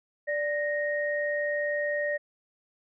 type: tone pair together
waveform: sine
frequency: 587.3 / 1864.7 Hz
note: D5 / A#6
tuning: 0 / 0 cents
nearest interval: octave + minor sixth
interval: 2000 cents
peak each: -28 / -30 dBFS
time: 0.27-2.18 s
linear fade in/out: 20 ms
effects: none